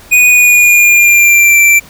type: tone with pitch glide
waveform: square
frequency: 2473 to 2346 Hz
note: D#7 to D7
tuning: -11 to -2 cents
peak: -4 dBFS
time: 0.11-1.8 s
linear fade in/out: 20 ms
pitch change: -91 cents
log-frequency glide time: 0.29-1.59 s
effects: pink hiss -37 dBFS RMS until 1.89 s